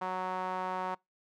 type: tone with band-pass filter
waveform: sawtooth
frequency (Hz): 185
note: F#3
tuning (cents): 0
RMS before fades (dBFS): -35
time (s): 0.01-0.95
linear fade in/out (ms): 10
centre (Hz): 950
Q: 2.6
effects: noise-tail reverb RT60 0.2 s tail -26 dB re dry